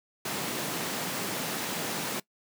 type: high-pass noise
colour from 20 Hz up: pink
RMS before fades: -33 dBFS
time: 0.25-2.2 s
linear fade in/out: 5 ms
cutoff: 150 Hz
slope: 24 dB/octave
effects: noise-tail reverb RT60 0.1 s tail -21 dB re dry